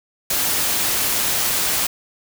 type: noise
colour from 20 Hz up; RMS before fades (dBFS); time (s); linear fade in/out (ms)
white; -20; 0.3-1.87; 5
effects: none